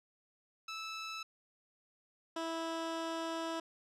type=tone pair in turn; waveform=15% pulse; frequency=1312 / 328 Hz; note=E6 / E4; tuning=-9 / -9 cents; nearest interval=2 octaves; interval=2400 cents; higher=first; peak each=-34 / -30 dBFS; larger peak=second; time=0.68-1.23 / 2.36-3.6 s; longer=second; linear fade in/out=5 ms; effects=low-pass 7000 Hz 12 dB/octave